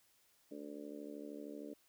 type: harmonic tone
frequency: 73 Hz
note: D2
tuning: 10 cents flat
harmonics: 3 / 4 / 5 / 6 / 7 / 8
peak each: -54 / -48 / -57 / -52 / -56 / -55 dBFS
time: 0.51-1.74 s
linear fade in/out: 5 ms
effects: white hiss -72 dBFS RMS until 1.88 s